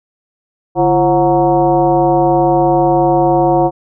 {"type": "tone with frequency modulation", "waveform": "sine", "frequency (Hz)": 536, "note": "C5", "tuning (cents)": 42, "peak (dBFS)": -8, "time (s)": [0.75, 3.71], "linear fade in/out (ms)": 50, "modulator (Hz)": 195, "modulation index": 1.7, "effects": []}